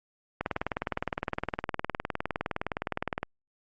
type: click train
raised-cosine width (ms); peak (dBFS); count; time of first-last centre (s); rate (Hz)
0.5; -14; 56; 0.41-3.231; 19.5
effects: Opus 48 kbps